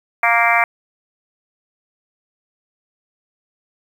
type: harmonic tone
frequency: 233.1 Hz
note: A#3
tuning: in tune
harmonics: 3 / 4 / 5 / 6 / 7 / 8 / 9 / 10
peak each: -18 / -21 / -20 / -24 / -23 / -23 / -18 / -19 dBFS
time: 0.23-0.64 s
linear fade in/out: 2 ms
effects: 7-bit